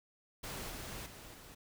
pink noise with level steps, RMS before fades -43 / -45 / -52 / -54 dBFS, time 0.43-1.55 s, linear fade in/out 10 ms, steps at 0.7 / 1.06 / 1.34 s, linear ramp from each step 2 ms, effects none

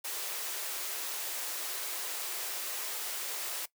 white high-pass noise, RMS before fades -37 dBFS, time 0.04-3.66 s, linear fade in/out 10 ms, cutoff 340 Hz, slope 48 dB/octave, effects noise-tail reverb RT60 0.1 s tail -19 dB re dry

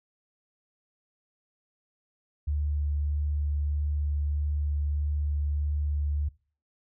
sine tone with vibrato, 73.42 Hz, D2, in tune, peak -25 dBFS, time 2.47-6.29 s, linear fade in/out 10 ms, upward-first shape sine, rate 1.6 Hz, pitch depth 9 cents each way, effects noise-tail reverb RT60 0.4 s tail -22 dB re dry

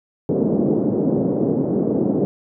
pink band-pass noise, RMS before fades -19 dBFS, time 0.29-2.25 s, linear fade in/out 0 ms, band 170 to 480 Hz, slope 24 dB/octave, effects none

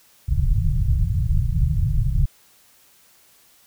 pink low-pass noise, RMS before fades -19 dBFS, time 0.28-2.26 s, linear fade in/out 10 ms, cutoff 160 Hz, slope 96 dB/octave, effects white hiss -55 dBFS RMS until 3.66 s

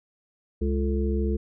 harmonic tone with a mistuned harmonic, 69.3 Hz, C#2, in tune, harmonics 1 / 3 / 5 / 6, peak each -24 / -29 / -31 / -32 dBFS, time 0.61-1.37 s, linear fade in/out 10 ms, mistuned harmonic 6, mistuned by +100 cents, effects none

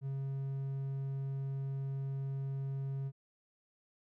triangle tone, 136.2 Hz, C#3, 30 cents flat, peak -33 dBFS, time 0.01-3.12 s, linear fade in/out 50 ms, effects none

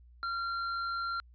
triangle tone with tanh clipping, 1377 Hz, F6, 25 cents flat, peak -34 dBFS, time 0.23-1.2 s, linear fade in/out 0 ms, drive 17 dB, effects added 60 Hz sine -54 dBFS peak until 1.34 s + resampled to 11025 Hz

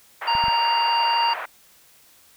pink band-pass noise, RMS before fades -31 dBFS, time 0.21-1.46 s, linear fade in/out 10 ms, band 700 to 2100 Hz, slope 24 dB/octave
harmonic tone, 932.3 Hz, A#5, in tune, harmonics 1 / 3 / 5, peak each -19 / -25 / -29 dBFS, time 0.27-1.34 s, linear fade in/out 10 ms
clicks, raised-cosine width 5 ms, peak -23 dBFS, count 3, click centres 0.352 / 0.44 / 0.483 s
effects white hiss -54 dBFS RMS until 2.36 s

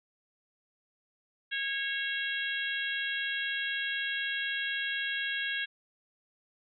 harmonic tone, 548 Hz, C#5, 20 cents flat, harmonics 3 / 4 / 5 / 6 / 7, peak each -33 / -40 / -38 / -37 / -43 dBFS, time 1.51-5.66 s, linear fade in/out 20 ms, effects none

